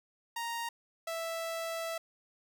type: tone pair in turn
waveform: sawtooth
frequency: 932.3 / 659.5 Hz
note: A#5 / E5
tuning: 0 / +1 cents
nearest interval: tritone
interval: 599 cents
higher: first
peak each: -31 / -31 dBFS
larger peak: neither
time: 0.36-0.69 / 1.07-1.98 s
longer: second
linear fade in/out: 5 ms
effects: none